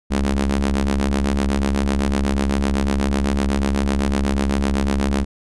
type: ring-modulated tone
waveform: sawtooth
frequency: 69.5 Hz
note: C#2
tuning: 5 cents sharp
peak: -10 dBFS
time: 0.1-5.25 s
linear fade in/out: 20 ms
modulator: 135 Hz
effects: resampled to 24000 Hz